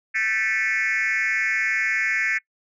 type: tone with frequency modulation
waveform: sine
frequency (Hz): 1975.5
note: B6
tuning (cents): 0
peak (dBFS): -18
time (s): 0.14-2.39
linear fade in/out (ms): 20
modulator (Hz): 214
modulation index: 1.7
effects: noise-tail reverb RT60 0.1 s tail -23 dB re dry + tanh soft clip ceiling -18 dBFS